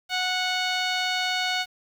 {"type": "tone with low-pass filter", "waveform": "15% pulse", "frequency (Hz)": 736, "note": "F#5", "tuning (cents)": -9, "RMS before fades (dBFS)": -26, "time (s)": [0.09, 1.66], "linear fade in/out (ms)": 50, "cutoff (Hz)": 4600, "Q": 7.3, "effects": ["8-bit"]}